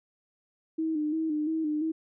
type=tone with vibrato; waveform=sine; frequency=311.1 Hz; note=D#4; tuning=in tune; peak=-26 dBFS; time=0.78-1.92 s; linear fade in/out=10 ms; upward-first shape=square; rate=2.9 Hz; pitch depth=50 cents each way; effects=none